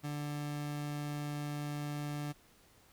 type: tone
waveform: 30% pulse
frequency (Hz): 146.83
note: D3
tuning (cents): 0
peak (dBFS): -34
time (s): 0.03-2.33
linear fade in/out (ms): 20
effects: pink hiss -64 dBFS RMS until 2.92 s

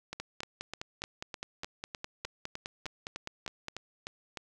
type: two click trains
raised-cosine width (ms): 0.2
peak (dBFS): -21 / -20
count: 15 / 18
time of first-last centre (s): 0.13-4.372 / 0.2-3.684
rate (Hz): 3.3 / 4.88
effects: none

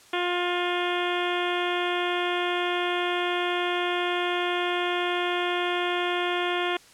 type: harmonic tone with a mistuned harmonic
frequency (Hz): 354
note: F4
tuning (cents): +23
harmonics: 1 / 2 / 3 / 4 / 5 / 6 / 7 / 8 / 9 / 10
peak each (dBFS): -28 / -31 / -33 / -34 / -35 / -36 / -36 / -37 / -38 / -38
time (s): 0.13-6.77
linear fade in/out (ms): 5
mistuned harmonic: 10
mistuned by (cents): -55
effects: white hiss -53 dBFS RMS until 6.93 s + low-pass 9000 Hz 12 dB/octave

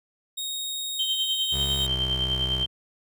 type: tone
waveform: sawtooth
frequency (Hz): 3744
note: A#7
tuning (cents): +7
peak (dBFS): -26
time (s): 0.37-1.87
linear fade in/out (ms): 10
type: tone with tremolo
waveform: sine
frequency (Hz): 3136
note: G7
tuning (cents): 0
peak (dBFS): -22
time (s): 0.99-2.66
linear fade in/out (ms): 5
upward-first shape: sine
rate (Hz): 9.9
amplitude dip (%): 55
type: tone with pitch glide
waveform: 25% pulse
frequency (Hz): 68.3 to 64.1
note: C#2 to C2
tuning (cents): -25 to -35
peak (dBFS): -25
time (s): 1.51-2.67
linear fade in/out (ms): 50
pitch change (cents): -110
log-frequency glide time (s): 1.8-1.89
effects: none

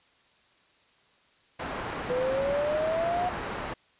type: low-pass noise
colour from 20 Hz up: white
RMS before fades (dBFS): -35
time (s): 1.59-3.74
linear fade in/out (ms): 10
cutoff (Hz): 1300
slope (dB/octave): 12
type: exponential sweep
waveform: sine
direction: up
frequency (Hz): 493.9 to 728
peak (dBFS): -25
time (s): 2.1-3.29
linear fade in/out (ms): 2
effects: white hiss -63 dBFS RMS until 3.99 s + resampled to 8000 Hz

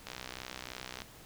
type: click train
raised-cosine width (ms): 0.2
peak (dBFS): -23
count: 61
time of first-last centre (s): 0.07-1.019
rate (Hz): 63.2
effects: pink hiss -54 dBFS RMS until 1.25 s

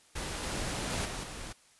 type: noise with level steps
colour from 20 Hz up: pink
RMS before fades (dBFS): -37 / -35 / -33 / -38 / -42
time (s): 0.15-1.53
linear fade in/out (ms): 10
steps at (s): 0.43 / 0.9 / 1.05 / 1.23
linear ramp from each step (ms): 5
effects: white hiss -62 dBFS RMS until 1.79 s + resampled to 24000 Hz

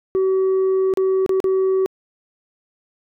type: tone with dropouts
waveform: sine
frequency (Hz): 380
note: F#4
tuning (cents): +46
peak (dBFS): -12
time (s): 0.15-1.86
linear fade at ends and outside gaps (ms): 0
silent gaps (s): 0.938-0.973 / 1.262-1.293 / 1.402-1.442
effects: tanh soft clip ceiling -14 dBFS

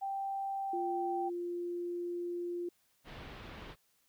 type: tone with pitch glide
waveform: sine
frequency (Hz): 784 to 779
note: G5 to G5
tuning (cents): 0 to -11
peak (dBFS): -34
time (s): 0.01-1.3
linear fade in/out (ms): 20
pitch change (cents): -11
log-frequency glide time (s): 0.52-0.96
type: tone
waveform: sine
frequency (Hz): 349.2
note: F4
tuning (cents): 0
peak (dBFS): -35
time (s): 0.73-2.69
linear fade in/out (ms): 5
type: low-pass noise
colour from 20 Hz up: pink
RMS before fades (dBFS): -48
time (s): 3.04-3.76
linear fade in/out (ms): 50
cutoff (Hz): 3800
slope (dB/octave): 24
effects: white hiss -73 dBFS RMS until 4.08 s

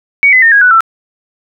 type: tone with pitch steps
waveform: sine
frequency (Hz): 2247 / 2025 / 1825.1 / 1644.9 / 1482.5 / 1336.1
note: C#7 / B6 / A#6 / G#6 / F#6 / E6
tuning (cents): +23 / +43 / -37 / -17 / +3 / +23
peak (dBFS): -3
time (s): 0.23-0.806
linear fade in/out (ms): 0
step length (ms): 96
effects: none

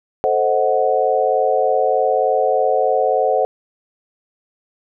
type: chord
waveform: sine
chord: A diminished seventh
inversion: none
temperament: equal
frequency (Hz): 440 / 523.3 / 622.3 / 740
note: A4 / C5 / Eb5 / Gb5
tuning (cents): 0 / 0 / 0 / 0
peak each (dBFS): -20 / -18 / -21 / -18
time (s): 0.24-3.45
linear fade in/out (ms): 0
effects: none

